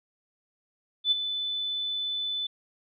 sine tone with ADSR envelope, 3503 Hz, A7, 8 cents flat, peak -18 dBFS, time 1.04-2.47 s, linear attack 74 ms, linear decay 20 ms, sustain -10 dB, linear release 7 ms, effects none

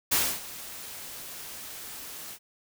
white noise with ADSR envelope, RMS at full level -23 dBFS, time 0.11-2.39 s, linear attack 16 ms, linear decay 270 ms, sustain -18 dB, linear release 65 ms, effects none

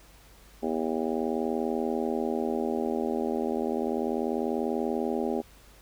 harmonic tone, 80.3 Hz, E2, 45 cents flat, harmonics 3 / 4 / 5 / 6 / 7 / 8 / 9 / 10, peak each -31 / -34 / -31 / -39 / -36 / -40 / -40 / -38 dBFS, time 0.62-5.42 s, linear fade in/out 20 ms, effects added 50 Hz sine -55 dBFS peak until 5.81 s + pink hiss -56 dBFS RMS until 5.81 s

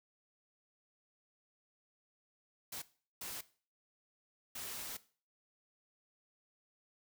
white noise bursts at uneven times, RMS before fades -44 dBFS, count 3, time 2.72-2.82 / 3.21-3.41 / 4.55-4.97 s, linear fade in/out 5 ms, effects noise-tail reverb RT60 0.4 s tail -17 dB re dry

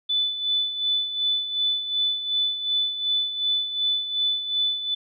sine tone with tremolo, 3494 Hz, A7, 13 cents flat, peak -19 dBFS, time 0.09-4.95 s, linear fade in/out 10 ms, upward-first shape sine, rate 2.7 Hz, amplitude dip 65%, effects none

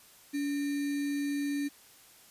sine tone with sample-and-hold, 285.4 Hz, D4, 49 cents flat, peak -29 dBFS, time 0.33-1.69 s, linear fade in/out 20 ms, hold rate 2100 Hz, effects white hiss -57 dBFS RMS until 2.3 s + resampled to 32000 Hz

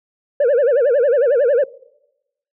sine tone with vibrato, 523.3 Hz, C5, in tune, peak -9 dBFS, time 0.4-1.64 s, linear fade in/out 5 ms, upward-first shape sine, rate 11 Hz, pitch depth 220 cents each way, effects noise-tail reverb RT60 0.9 s tail -22 dB re dry + tanh soft clip ceiling -10 dBFS

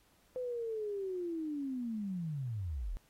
sine linear sweep, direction down, 511 to 32.02 Hz, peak -35 dBFS, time 0.36-2.97 s, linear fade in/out 0 ms, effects pink hiss -69 dBFS RMS until 3.09 s + AAC 48 kbps

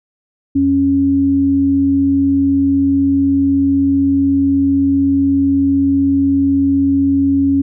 sine tone pair together, 86.7 / 276.1 Hz, F2 / C#4, -12 / -7 cents, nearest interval octave + minor sixth, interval 2005 cents, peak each -22 / -10 dBFS, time 0.55-7.62 s, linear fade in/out 10 ms, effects none

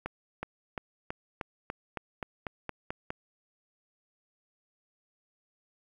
accelerating click train, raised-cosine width 0.5 ms, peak -19 dBFS, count 12, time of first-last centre 0.06-3.104 s, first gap 370 ms, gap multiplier 0.94, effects 9-bit

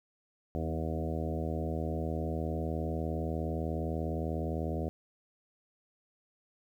harmonic tone with a mistuned harmonic, 79.9 Hz, D#2, 47 cents sharp, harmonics 1 / 2 / 3 / 4 / 5 / 6 / 7 / 8 / 9, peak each -35 / -38 / -40 / -41 / -42 / -43 / -43 / -44 / -45 dBFS, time 0.55-4.89 s, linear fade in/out 0 ms, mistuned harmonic 3, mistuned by +23 cents, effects 11-bit

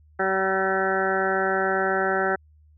harmonic tone with a mistuned harmonic, 190.9 Hz, G3, 46 cents flat, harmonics 1 / 2 / 3 / 4 / 5 / 7 / 8 / 9 / 10, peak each -34 / -26 / -29 / -27 / -37 / -29 / -28 / -32 / -35 dBFS, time 0.19-2.36 s, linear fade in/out 10 ms, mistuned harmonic 9, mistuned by +20 cents, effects added 76 Hz sine -52 dBFS peak until 2.77 s

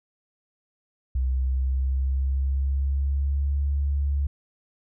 sine tone with pitch glide, 64.4 to 70.64 Hz, C2 to C#2, -27 to +33 cents, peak -21 dBFS, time 1.15-4.27 s, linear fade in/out 5 ms, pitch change +160 cents, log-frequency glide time 1.27-3.6 s, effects none

